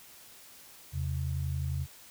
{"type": "tone pair together", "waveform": "sine", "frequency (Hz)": [82.41, 133.63], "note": ["E2", "C3"], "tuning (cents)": [0, 37], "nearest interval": "minor sixth", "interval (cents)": 837, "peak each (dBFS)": [-32, -33], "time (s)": [0.92, 1.87], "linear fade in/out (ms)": 50, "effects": ["white hiss -53 dBFS RMS until 2.1 s"]}